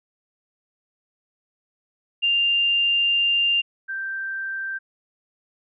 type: tone pair in turn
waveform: sine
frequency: 2794 / 1568.1 Hz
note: F7 / G6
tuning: 0 / 0 cents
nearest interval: minor seventh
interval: 1000 cents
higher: first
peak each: -17 / -26 dBFS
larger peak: first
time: 2.22-3.62 / 3.88-4.79 s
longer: first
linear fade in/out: 20 ms
effects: none